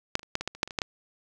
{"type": "clicks", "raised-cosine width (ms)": 0.2, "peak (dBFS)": [-6, -26, -29, -9, -16, -13, -27, -6, -24, -21, -9, -10], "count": 12, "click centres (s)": [0.154, 0.194, 0.231, 0.354, 0.41, 0.476, 0.55, 0.631, 0.676, 0.708, 0.788, 0.818], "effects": []}